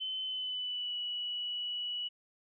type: tone with pitch glide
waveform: sine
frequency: 3054 to 2940 Hz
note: G7 to F#7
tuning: -46 to -12 cents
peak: -34 dBFS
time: 0-2.09 s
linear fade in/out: 20 ms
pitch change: -66 cents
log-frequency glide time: 0.23-0.96 s
effects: none